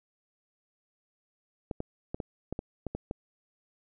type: clicks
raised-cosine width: 2 ms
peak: -20 dBFS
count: 9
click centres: 1.712 / 1.804 / 2.145 / 2.202 / 2.526 / 2.591 / 2.867 / 2.95 / 3.111 s
effects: none